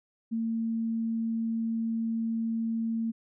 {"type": "tone", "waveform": "sine", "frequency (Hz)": 226.7, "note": "A#3", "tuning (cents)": -48, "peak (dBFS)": -27, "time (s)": [0.31, 3.12], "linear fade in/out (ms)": 20, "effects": []}